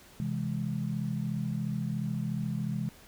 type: chord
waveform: sine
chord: C augmented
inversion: none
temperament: equal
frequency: 130.81 / 164.81 / 207.7 Hz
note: C3 / E3 / G#3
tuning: 0 / 0 / 0 cents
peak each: -34 dBFS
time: 0.2-2.89 s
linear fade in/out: 0 ms
effects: pink hiss -55 dBFS RMS until 3.07 s